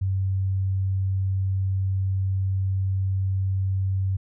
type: tone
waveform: sine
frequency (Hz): 95.7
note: G2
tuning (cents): -41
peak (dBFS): -21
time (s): 0.01-4.17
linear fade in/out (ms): 10
effects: none